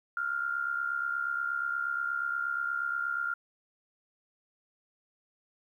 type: tone with amplitude modulation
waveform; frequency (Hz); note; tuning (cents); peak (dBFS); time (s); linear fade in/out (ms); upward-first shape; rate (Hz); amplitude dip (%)
sine; 1400; F6; +4; -26; 0.17-3.34; 2; sine; 68.4; 70
effects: 11-bit